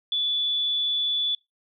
sine tone, 3455 Hz, A7, 32 cents flat, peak -22 dBFS, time 0.12-1.35 s, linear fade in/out 2 ms, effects noise-tail reverb RT60 0.2 s tail -24 dB re dry

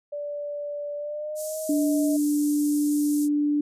sine tone with pitch glide, 583 to 628.5 Hz, D5 to D#5, -13 to +17 cents, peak -29 dBFS, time 0.12-2.17 s, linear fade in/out 10 ms, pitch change +130 cents, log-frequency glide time 0.96-1.58 s
white band-pass noise, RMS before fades -38 dBFS, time 1.35-3.29 s, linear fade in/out 50 ms, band 6400 to 12000 Hz, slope 24 dB/octave
sine tone, 293.7 Hz, D4, in tune, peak -20 dBFS, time 1.69-3.61 s, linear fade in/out 5 ms
effects resampled to 32000 Hz

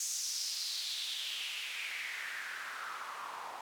white noise with band-pass filter sweep, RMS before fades -40 dBFS, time 0-3.61 s, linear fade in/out 2 ms, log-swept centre 6600 to 880 Hz, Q 3.8, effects none

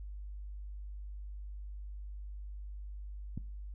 click, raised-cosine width 5 ms, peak -25 dBFS, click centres 3.376 s, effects noise-tail reverb RT60 0.4 s tail -21 dB re dry + added 50 Hz sine -41 dBFS peak until 3.74 s

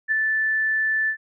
sine tone with ADSR envelope, 1756 Hz, A6, 4 cents flat, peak -16 dBFS, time 0.08-1.17 s, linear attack 38 ms, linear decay 5 ms, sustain -3 dB, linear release 82 ms, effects none

